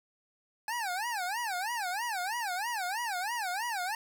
25% pulse tone with vibrato, 830.6 Hz, G#5, in tune, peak -28 dBFS, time 0.68-3.95 s, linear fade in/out 2 ms, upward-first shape sine, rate 3.1 Hz, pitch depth 270 cents each way, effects 9-bit

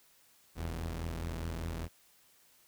sawtooth tone pair together, 43.66 / 82.41 Hz, F1 / E2, 0 / 0 cents, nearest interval major seventh, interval 1100 cents, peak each -36 / -34 dBFS, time 0.55-1.89 s, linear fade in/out 50 ms, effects white hiss -65 dBFS RMS until 2.67 s

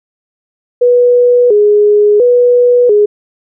sine tone with vibrato, 451 Hz, A4, 43 cents sharp, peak -4 dBFS, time 0.81-3.06 s, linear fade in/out 10 ms, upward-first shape square, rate 0.72 Hz, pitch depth 140 cents each way, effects none

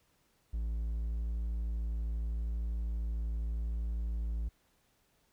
triangle tone, 56.3 Hz, A1, 40 cents sharp, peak -30 dBFS, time 0.53-4.49 s, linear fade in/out 10 ms, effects pink hiss -72 dBFS RMS until 5.32 s

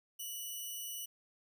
5% pulse tone, 2953 Hz, F#7, 4 cents flat, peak -32 dBFS, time 0.19-1.06 s, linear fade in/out 10 ms, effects none

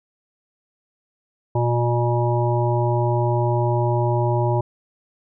harmonic tone, 120 Hz, B2, 49 cents flat, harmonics 1 / 3 / 5 / 7 / 8, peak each -19 / -24 / -26 / -27 / -28 dBFS, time 1.55-4.61 s, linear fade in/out 5 ms, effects none

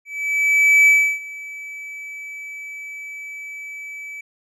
triangle tone with ADSR envelope, 2300 Hz, D7, 37 cents flat, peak -7 dBFS, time 0.05-4.21 s, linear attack 820 ms, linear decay 320 ms, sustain -22 dB, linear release 5 ms, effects resampled to 32000 Hz

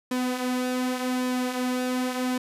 sawtooth tone with flanger, 252.2 Hz, B3, 36 cents sharp, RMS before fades -27 dBFS, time 0.11-2.38 s, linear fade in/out 5 ms, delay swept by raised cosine 1.4 to 7 ms, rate 0.87 Hz, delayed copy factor -0.5, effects resampled to 32000 Hz + 10-bit

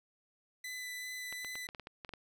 sawtooth tone with vibrato, 2000 Hz, B6, 21 cents sharp, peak -37 dBFS, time 0.64-1.67 s, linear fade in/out 5 ms, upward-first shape sine, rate 2.6 Hz, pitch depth 8 cents each way
clicks, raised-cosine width 0.3 ms, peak -29 dBFS, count 10, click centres 1.326 / 1.447 / 1.555 / 1.689 / 1.748 / 1.797 / 1.871 / 2.048 / 2.092 / 2.137 s
effects none

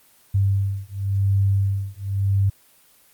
sine beating tone pair, 98 / 98.93 Hz, G2 / G2, 0 / +16 cents, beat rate 0.93 Hz, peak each -21 dBFS, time 0.34-2.5 s, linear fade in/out 10 ms, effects white hiss -55 dBFS RMS until 3.13 s + Opus 24 kbps

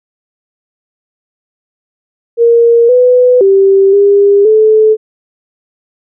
sine tone with pitch steps, 467.5 / 498.2 / 390 / 402.5 / 434.2 Hz, A#4 / B4 / G4 / G4 / A4, +5 / +15 / -9 / +46 / -23 cents, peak -3 dBFS, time 2.37-4.97 s, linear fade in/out 50 ms, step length 520 ms, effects none

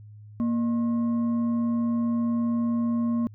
sine tone with frequency modulation, 233.8 Hz, A#3, 5 cents sharp, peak -22 dBFS, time 0.4-3.27 s, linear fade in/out 0 ms, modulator 841 Hz, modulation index 0.22, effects added 105 Hz sine -43 dBFS peak until 3.34 s

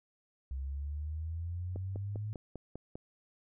sine exponential sweep, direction up, 65.41 to 108.1 Hz, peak -35 dBFS, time 0.51-2.33 s, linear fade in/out 0 ms
click train, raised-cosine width 2 ms, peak -29 dBFS, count 7, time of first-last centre 1.76-2.955 s, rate 5.02 Hz
effects none

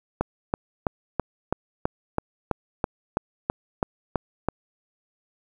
click train, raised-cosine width 1 ms, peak -8 dBFS, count 14, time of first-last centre 0.21-4.486 s, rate 3.04 Hz, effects 8-bit

